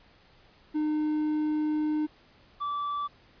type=tone pair in turn; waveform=triangle; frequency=304.9 / 1159.8 Hz; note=D#4 / D6; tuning=-35 / -22 cents; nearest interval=octave + major seventh; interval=2313 cents; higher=second; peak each=-23 / -27 dBFS; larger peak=first; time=0.74-2.07 / 2.6-3.08 s; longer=first; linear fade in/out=20 ms; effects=pink hiss -59 dBFS RMS until 3.4 s + resampled to 11025 Hz